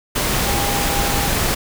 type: tone in noise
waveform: sine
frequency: 805 Hz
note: G5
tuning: 46 cents sharp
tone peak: -25 dBFS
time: 0.45-1.29 s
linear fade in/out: 10 ms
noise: pink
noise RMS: -19 dBFS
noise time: 0.15-1.55 s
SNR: -9 dB
effects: none